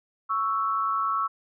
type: tone pair together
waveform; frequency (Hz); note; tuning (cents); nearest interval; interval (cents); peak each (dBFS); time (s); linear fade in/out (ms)
sine; 1111 / 1321.2; C#6 / E6; +4 / +4; minor third; 300; -26; 0.29-1.28; 20
effects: none

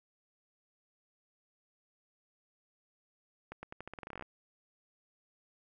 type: accelerating click train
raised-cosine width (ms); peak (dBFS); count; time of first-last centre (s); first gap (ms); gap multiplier
0.5; -28; 16; 3.52-4.224; 110; 0.86
effects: none

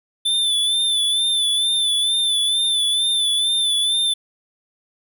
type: tone with vibrato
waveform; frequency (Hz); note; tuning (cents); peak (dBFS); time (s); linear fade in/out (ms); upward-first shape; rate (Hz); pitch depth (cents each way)
square; 3520; A7; 0; -17; 0.25-4.14; 10; sine; 2.2; 46
effects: none

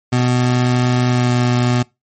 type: tone with pitch glide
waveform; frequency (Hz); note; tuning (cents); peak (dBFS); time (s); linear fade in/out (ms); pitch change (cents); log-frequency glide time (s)
25% pulse; 124.3 to 122.87; B2 to B2; +12 to -8; -9; 0.12-1.83; 10; -20; 1.06-1.35
effects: noise-tail reverb RT60 0.2 s tail -22 dB re dry + MP3 32 kbps

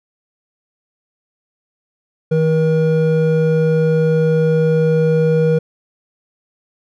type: tone pair together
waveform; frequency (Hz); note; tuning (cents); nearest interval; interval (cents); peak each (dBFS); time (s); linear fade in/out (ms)
triangle; 159.2 / 477.5; D#3 / A#4; +40 / +42; octave + perfect fifth; 1902; -12; 2.31-5.59; 10
effects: none

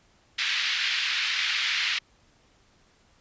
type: band-pass noise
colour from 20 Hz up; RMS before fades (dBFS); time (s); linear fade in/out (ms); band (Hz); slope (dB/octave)
pink; -27; 0.38-1.99; 10; 1800 to 4400; 24
effects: pink hiss -62 dBFS RMS until 3.2 s + resampled to 16000 Hz

